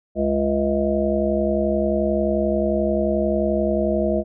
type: harmonic tone with a mistuned harmonic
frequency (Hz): 69.6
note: C#2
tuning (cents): +8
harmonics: 1 / 3 / 5 / 7 / 9 / 10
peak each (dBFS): -28 / -23 / -24 / -27 / -22 / -33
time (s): 0.15-4.24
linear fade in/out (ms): 50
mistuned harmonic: 10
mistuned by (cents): -46
effects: none